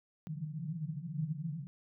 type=band-pass noise; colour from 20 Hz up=white; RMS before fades=-39 dBFS; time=0.27-1.67 s; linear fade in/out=0 ms; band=140 to 170 Hz; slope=96 dB/octave; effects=none